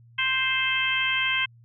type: harmonic tone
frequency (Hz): 524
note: C5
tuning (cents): +2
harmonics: 2 / 3 / 4 / 5 / 6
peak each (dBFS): -33 / -29 / -27 / -27 / -28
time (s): 0.18-1.46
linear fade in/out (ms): 10
effects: added 117 Hz sine -50 dBFS peak until 1.64 s